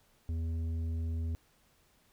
sine tone with tanh clipping, 82 Hz, E2, 9 cents flat, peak -33 dBFS, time 0.29-1.35 s, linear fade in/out 0 ms, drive 8 dB, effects pink hiss -68 dBFS RMS until 2.12 s

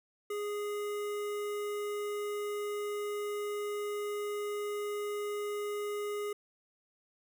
square tone with notch filter, 413.7 Hz, G#4, 7 cents flat, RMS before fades -36 dBFS, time 0.3-6.33 s, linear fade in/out 5 ms, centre 4500 Hz, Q 1.4, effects none

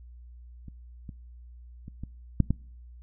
clicks, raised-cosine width 5 ms, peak -30 / -27 / -28 / -24 / -8 / -12 dBFS, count 6, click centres 0.683 / 1.092 / 1.881 / 2.036 / 2.403 / 2.506 s, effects noise-tail reverb RT60 0.6 s tail -25 dB re dry + added 60 Hz sine -45 dBFS peak until 3.02 s

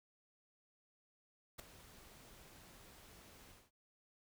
pink noise with ADSR envelope, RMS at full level -45 dBFS, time 1.58-3.71 s, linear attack 17 ms, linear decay 3 ms, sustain -15 dB, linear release 200 ms, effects none

